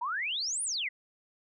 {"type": "exponential two-way sweep", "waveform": "sine", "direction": "up then down", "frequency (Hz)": [906, 9956, 1897], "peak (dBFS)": -30, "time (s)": [0.01, 0.89], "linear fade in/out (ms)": 10, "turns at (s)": 0.63, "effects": []}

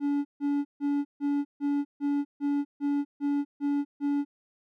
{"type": "tone bursts", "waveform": "triangle", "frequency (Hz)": 285.9, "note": "D4", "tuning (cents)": -46, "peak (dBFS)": -22, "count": 11, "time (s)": [0, 4.25], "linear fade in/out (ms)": 50, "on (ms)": 250, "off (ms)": 150, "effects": []}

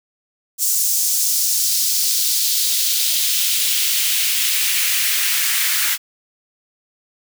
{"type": "noise with high-pass filter sweep", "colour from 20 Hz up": "white", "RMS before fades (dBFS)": -18, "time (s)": [0.58, 5.98], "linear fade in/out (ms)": 50, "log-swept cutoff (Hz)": [6800, 1700], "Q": 1.6, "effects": []}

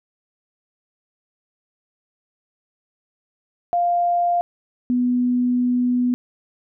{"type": "tone pair in turn", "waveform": "sine", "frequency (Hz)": [698.5, 247], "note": ["F5", "B3"], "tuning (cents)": [0, 0], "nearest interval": "octave + tritone", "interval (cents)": 1800, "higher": "first", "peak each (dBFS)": -16, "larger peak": "neither", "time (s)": [[3.73, 4.41], [4.9, 6.14]], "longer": "second", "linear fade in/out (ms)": 0, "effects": []}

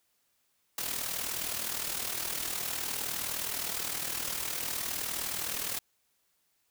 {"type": "noise with amplitude modulation", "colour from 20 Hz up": "white", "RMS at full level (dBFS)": -32, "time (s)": [0.78, 5.79], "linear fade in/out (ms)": 2, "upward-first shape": "sine", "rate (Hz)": 39.5, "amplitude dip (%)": 60, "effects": ["white hiss -74 dBFS RMS until 6.7 s"]}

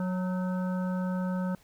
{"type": "harmonic tone with a mistuned harmonic", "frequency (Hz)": 183.5, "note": "F#3", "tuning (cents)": -14, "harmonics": [1, 3, 5, 7, 8], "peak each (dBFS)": [-28, -38, -42, -45, -46], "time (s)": [0, 1.55], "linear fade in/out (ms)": 2, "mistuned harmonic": 8, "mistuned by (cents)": 68, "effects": ["pink hiss -61 dBFS RMS until 1.63 s"]}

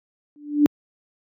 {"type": "tone with exponential growth", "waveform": "sine", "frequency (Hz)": 293.8, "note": "D4", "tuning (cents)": 1, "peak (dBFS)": -8, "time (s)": [0.36, 0.66], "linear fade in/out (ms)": 0, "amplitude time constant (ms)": 64, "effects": ["high-pass 150 Hz 12 dB/octave"]}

